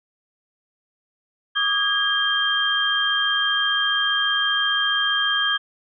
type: tone cluster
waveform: sine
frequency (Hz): 1150 / 1245 / 1637 / 3183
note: D6 / D#6 / G#6 / G7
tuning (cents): -37 / +1 / -25 / +26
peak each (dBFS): -30 / -29 / -22 / -21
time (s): 1.55-5.58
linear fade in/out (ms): 20
effects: none